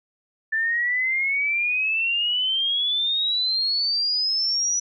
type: exponential sweep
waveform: sine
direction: up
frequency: 1760 to 5920 Hz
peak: -20 dBFS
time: 0.52-4.8 s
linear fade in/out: 10 ms
effects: none